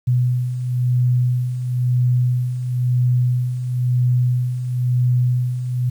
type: beating tone pair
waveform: sine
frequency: 123.47 / 124.46 Hz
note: B2 / B2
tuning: 0 / +14 cents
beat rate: 0.99 Hz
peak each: -23 / -16 dBFS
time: 0.07-5.9 s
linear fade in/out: 10 ms
effects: 8-bit